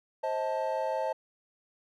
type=chord; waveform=triangle; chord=A diminished; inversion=first; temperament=just; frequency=528 / 633.6 / 880 Hz; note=C5 / Eb5 / A5; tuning=+16 / +31 / 0 cents; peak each=-31 dBFS; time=0.23-1.13 s; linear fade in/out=10 ms; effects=none